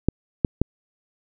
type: clicks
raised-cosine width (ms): 3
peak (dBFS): -4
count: 3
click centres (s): 0.086 / 0.448 / 0.616
effects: none